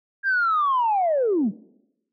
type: linear sweep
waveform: sine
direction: down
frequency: 1621 to 168.2 Hz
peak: -17 dBFS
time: 0.23-1.52 s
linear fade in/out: 50 ms
effects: noise-tail reverb RT60 0.9 s tail -22 dB re dry + tanh soft clip ceiling -14 dBFS